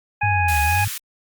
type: harmonic tone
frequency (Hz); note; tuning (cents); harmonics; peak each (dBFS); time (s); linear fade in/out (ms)
830.6; G#5; 0; 1 / 2 / 3; -20 / -25 / -23; 0.21-0.85; 10
type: linear two-way sweep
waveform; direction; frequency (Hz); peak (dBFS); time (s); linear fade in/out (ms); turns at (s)
sine; down then up; 105 to 73.42 to 104.9; -20; 0.23-0.88; 5; 0.62
type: high-pass noise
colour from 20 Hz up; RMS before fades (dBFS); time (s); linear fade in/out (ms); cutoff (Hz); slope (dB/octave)
white; -29; 0.48-0.98; 5; 1300; 24
effects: Opus 48 kbps